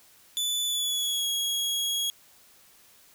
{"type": "tone with pitch glide", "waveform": "sawtooth", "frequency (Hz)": [3483, 3314], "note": ["A7", "G#7"], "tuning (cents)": [-18, -4], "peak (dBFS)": -23, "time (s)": [0.37, 2.1], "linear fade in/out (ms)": 0, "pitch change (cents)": -86, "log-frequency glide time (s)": [0.66, 1.27], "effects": ["white hiss -57 dBFS RMS until 3.14 s"]}